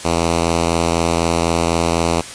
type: tone with notch filter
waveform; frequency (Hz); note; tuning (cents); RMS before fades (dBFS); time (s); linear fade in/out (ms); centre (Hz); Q
5% pulse; 84; E2; +33; -17; 0.04-2.22; 20; 1700; 2
effects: white hiss -32 dBFS RMS until 2.34 s + resampled to 22050 Hz